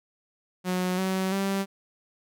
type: tone with pitch steps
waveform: sawtooth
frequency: 182.6 / 188.93 / 195.48 Hz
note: F#3 / F#3 / G3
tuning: -23 / +36 / -5 cents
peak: -21 dBFS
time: 0.64-1.66 s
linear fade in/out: 50 ms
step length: 340 ms
effects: none